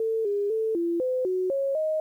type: tone with pitch steps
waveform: sine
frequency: 447.1 / 406.4 / 442.5 / 340.1 / 510 / 369.6 / 548 / 625 Hz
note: A4 / G#4 / A4 / F4 / C5 / F#4 / C#5 / D#5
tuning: +28 / -38 / +10 / -46 / -44 / -2 / -20 / +8 cents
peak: -23 dBFS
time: 0-2 s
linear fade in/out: 2 ms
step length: 250 ms
effects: 10-bit